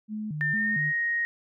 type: tone with vibrato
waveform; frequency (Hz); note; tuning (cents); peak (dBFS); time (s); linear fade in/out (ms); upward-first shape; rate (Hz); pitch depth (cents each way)
sine; 180; F#3; -47; -30; 0.08-0.93; 50; square; 2.2; 300
type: tone with pitch glide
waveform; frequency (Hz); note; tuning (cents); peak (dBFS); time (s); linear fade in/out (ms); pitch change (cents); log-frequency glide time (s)
sine; 1800 to 1872.1; A6 to A#6; +39 to +7; -24; 0.41-1.25; 0; +68; 0.53-0.84
effects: none